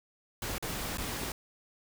pink noise with dropouts, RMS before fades -36 dBFS, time 0.42-1.32 s, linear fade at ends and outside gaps 2 ms, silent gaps 0.582-0.625 / 0.973-0.982 s, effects none

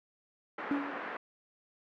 white band-pass noise, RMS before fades -40 dBFS, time 0.58-1.17 s, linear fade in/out 5 ms, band 240 to 1800 Hz, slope 24 dB/octave
triangle tone with exponential decay, 284 Hz, C#4, 42 cents sharp, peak -24 dBFS, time 0.71-1.12 s, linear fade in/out 2 ms, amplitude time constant 88 ms
effects none

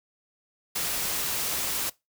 white noise, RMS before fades -29 dBFS, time 0.75-1.9 s, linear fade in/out 10 ms, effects noise-tail reverb RT60 0.2 s tail -21 dB re dry

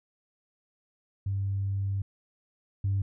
sine tone pair in turn, 98.3 / 98.3 Hz, G2 / G2, +5 / +5 cents, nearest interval unison, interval 0 cents, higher neither, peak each -26 / -23 dBFS, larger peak second, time 1.26-2.02 / 2.84-3.02 s, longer first, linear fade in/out 5 ms, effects tanh soft clip ceiling -21 dBFS

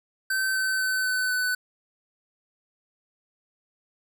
square tone with pitch steps, 1543 / 1532.3 / 1521.8 / 1511.2 / 1500.8 Hz, G6 / G6 / F#6 / F#6 / F#6, -28 / -40 / +48 / +36 / +24 cents, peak -24 dBFS, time 0.3-1.55 s, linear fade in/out 5 ms, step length 250 ms, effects none

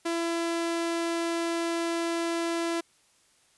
sawtooth tone, 335.9 Hz, E4, 33 cents sharp, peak -23 dBFS, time 0.05-2.81 s, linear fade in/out 10 ms, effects white hiss -64 dBFS RMS until 3.57 s + resampled to 24000 Hz

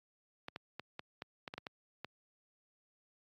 clicks, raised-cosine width 0.3 ms, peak -26 dBFS, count 10, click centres 0.484 / 0.561 / 0.796 / 0.994 / 1.221 / 1.478 / 1.539 / 1.58 / 1.668 / 2.046 s, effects high-pass 100 Hz 12 dB/octave + AAC 64 kbps

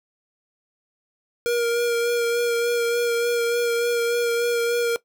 square tone with vibrato, 472.2 Hz, A#4, 22 cents sharp, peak -20 dBFS, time 1.46-4.96 s, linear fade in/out 0 ms, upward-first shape sine, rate 3.4 Hz, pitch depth 19 cents each way, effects noise-tail reverb RT60 0.1 s tail -18 dB re dry

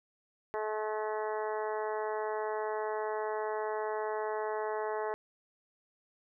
harmonic tone, 215 Hz, A3, 40 cents flat, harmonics 2 / 3 / 4 / 5 / 6 / 7 / 8 / 9, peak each -35 / -39 / -38 / -42 / -49 / -48 / -48 / -50 dBFS, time 0.54-5.14 s, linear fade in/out 0 ms, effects none

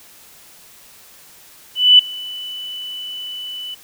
sine tone with ADSR envelope, 2985 Hz, F#7, 15 cents sharp, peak -3 dBFS, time 1.75-3.75 s, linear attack 240 ms, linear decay 5 ms, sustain -23 dB, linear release 12 ms, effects white hiss -45 dBFS RMS until 3.83 s

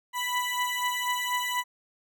20% pulse beating tone pair, 987.8 / 991.9 Hz, B5 / B5, 0 / +7 cents, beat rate 4.1 Hz, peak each -24 / -26 dBFS, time 0.13-1.64 s, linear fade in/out 50 ms, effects none

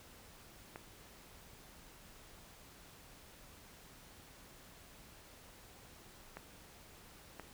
clicks, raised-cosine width 0.5 ms, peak -30 dBFS, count 3, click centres 0.759 / 6.37 / 7.397 s, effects pink hiss -58 dBFS RMS until 7.53 s

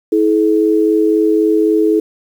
sine tone pair together, 323.7 / 427.5 Hz, E4 / A4, -31 / -50 cents, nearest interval perfect fourth, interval 481 cents, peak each -12 dBFS, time 0.12-2 s, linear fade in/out 5 ms, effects 7-bit

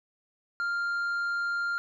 sine tone with tanh clipping, 1396.9 Hz, F6, in tune, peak -28 dBFS, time 0.6-1.78 s, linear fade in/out 0 ms, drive 4 dB, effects none

